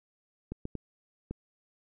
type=clicks; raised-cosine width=3 ms; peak=-23 dBFS; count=4; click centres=0.52 / 0.654 / 0.753 / 1.31 s; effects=none